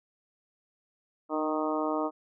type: harmonic tone with a mistuned harmonic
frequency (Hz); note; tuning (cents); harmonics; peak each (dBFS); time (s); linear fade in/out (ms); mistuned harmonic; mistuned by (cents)
155.1; D#3; -5; 2 / 3 / 4 / 5 / 6 / 7 / 8; -31 / -35 / -33 / -37 / -37 / -37 / -37; 1.29-2.11; 50; 2; -19
effects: none